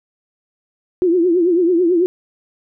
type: tone with vibrato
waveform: sine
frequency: 349.2 Hz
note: F4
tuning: in tune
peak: -11 dBFS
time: 1.02-2.06 s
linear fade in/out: 0 ms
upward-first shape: triangle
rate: 9.1 Hz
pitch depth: 130 cents each way
effects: none